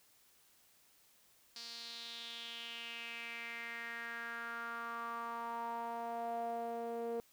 sawtooth tone with band-pass filter sweep, 233.1 Hz, A#3, in tune, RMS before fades -43 dBFS, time 1.56-7.2 s, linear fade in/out 0 ms, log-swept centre 4700 to 510 Hz, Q 4.7, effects white hiss -68 dBFS RMS until 7.32 s

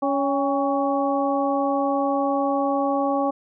harmonic tone with a mistuned harmonic, 280 Hz, C#4, 18 cents sharp, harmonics 1 / 2 / 3 / 4, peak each -24 / -24 / -25 / -28 dBFS, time 0.02-3.31 s, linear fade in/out 10 ms, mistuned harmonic 3, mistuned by -60 cents, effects none

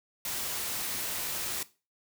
white noise, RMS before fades -34 dBFS, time 0.25-1.63 s, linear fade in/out 2 ms, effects noise-tail reverb RT60 0.3 s tail -17 dB re dry

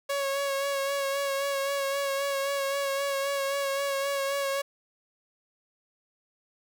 sawtooth tone with vibrato, 554.4 Hz, C#5, in tune, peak -23 dBFS, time 0.09-4.62 s, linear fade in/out 10 ms, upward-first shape sine, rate 3.8 Hz, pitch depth 26 cents each way, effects none

